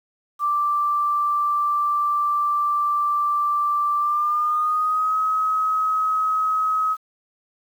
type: tone with pitch glide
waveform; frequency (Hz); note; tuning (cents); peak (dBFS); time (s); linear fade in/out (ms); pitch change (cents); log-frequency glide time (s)
sine; 1174.7 to 1273.6; D6 to D#6; 0 to +40; -18; 0.39-6.97; 50; +140; 3.98-5.16
effects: 8-bit